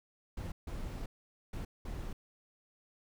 brown noise bursts at uneven times, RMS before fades -40 dBFS, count 4, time 0.37-0.52 / 0.67-1.06 / 1.53-1.65 / 1.85-2.13 s, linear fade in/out 5 ms, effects none

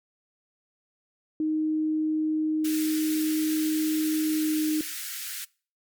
sine tone with pitch glide, 311.1 to 308.6 Hz, D#4 to D#4, 0 to -14 cents, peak -23 dBFS, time 1.4-4.81 s, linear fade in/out 2 ms, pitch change -14 cents, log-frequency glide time 4.19-4.62 s
white high-pass noise, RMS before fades -35 dBFS, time 2.64-5.45 s, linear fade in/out 10 ms, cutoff 1400 Hz, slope 48 dB/octave
effects noise-tail reverb RT60 0.4 s tail -24 dB re dry + MP3 96 kbps

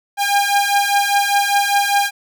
sawtooth beating tone pair, 804 / 809 Hz, G5 / G#5, +44 / -46 cents, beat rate 5 Hz, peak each -13 dBFS, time 0.17-2.11 s, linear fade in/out 50 ms, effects none

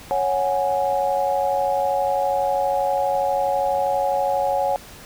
sine chord, C# suspended fourth, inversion none, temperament just, 554.4 / 739.2 / 831.5 Hz, C#5 / F#5 / G#5, 0 / -2 / +2 cents, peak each -22 / -23 / -23 dBFS, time 0.11-4.76 s, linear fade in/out 0 ms, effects pink hiss -42 dBFS RMS until 5.05 s

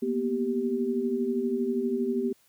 sine tone cluster, 233 / 245.5 / 390.5 Hz, A#3 / B3 / G4, -1 / -10 / -7 cents, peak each -32 / -29 / -28 dBFS, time 0.02-2.33 s, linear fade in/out 10 ms, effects white hiss -64 dBFS RMS until 2.48 s

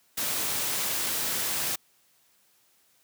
white noise, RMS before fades -29 dBFS, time 0.17-1.76 s, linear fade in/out 10 ms, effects white hiss -65 dBFS RMS until 3.03 s + high-pass 80 Hz 12 dB/octave

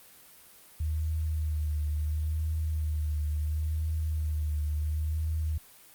sine tone with vibrato, 77 Hz, D#2, 17 cents flat, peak -27 dBFS, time 0.8-5.58 s, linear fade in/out 5 ms, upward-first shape triangle, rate 0.72 Hz, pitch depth 49 cents each way, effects white hiss -54 dBFS RMS until 5.94 s + Opus 32 kbps

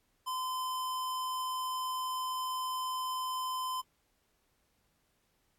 square tone, 1025 Hz, C6, 36 cents flat, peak -34 dBFS, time 0.26-3.82 s, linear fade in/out 20 ms, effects pink hiss -75 dBFS RMS until 5.58 s + AAC 64 kbps

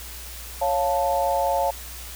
sine chord, Db augmented, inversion none, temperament equal, 554.4 / 698.5 / 880 Hz, Db5 / F5 / A5, 0 / 0 / 0 cents, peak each -24 dBFS, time 0.61-1.71 s, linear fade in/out 10 ms, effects added 60 Hz sine -39 dBFS peak until 2.15 s + white hiss -39 dBFS RMS until 2.15 s

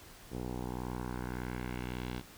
10% pulse tone with low-pass filter sweep, 61.74 Hz, B1, in tune, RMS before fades -39 dBFS, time 0.3-2.23 s, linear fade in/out 50 ms, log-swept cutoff 580 to 4000 Hz, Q 1.7, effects pink hiss -54 dBFS RMS until 2.37 s

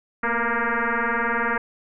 sine tone with frequency modulation, 224.5 Hz, A3, 35 cents sharp, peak -20 dBFS, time 0.23-1.58 s, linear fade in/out 5 ms, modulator 234 Hz, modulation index 7.7, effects none

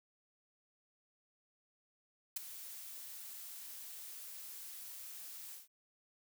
blue noise with ADSR envelope, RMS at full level -35 dBFS, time 2.36-5.68 s, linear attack 7 ms, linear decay 13 ms, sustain -14 dB, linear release 150 ms, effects none

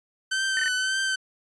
sawtooth tone with vibrato, 1532 Hz, G6, 40 cents flat, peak -20 dBFS, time 0.31-1.16 s, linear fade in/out 10 ms, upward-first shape triangle, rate 1.8 Hz, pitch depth 41 cents each way
sine tone bursts, 1806 Hz, A6, 45 cents sharp, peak -24 dBFS, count 3, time 0.57-0.68 s, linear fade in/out 0 ms, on 22 ms, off 22 ms
effects resampled to 22050 Hz

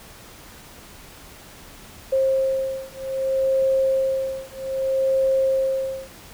sine beating tone pair, 532 / 532.63 Hz, C5 / C5, +29 / +31 cents, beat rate 0.63 Hz, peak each -22 dBFS, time 2.12-6.08 s, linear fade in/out 10 ms, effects pink hiss -44 dBFS RMS until 6.33 s

